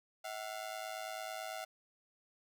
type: ring-modulated tone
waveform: sawtooth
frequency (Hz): 698.5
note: F5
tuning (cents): 0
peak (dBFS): -34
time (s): 0.24-1.65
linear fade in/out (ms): 10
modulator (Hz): 54.5
effects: none